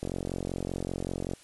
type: click train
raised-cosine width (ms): 2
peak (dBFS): -19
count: 60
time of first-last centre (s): 0.03-1.335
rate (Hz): 45.2
effects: white hiss -55 dBFS RMS until 1.43 s + resampled to 24000 Hz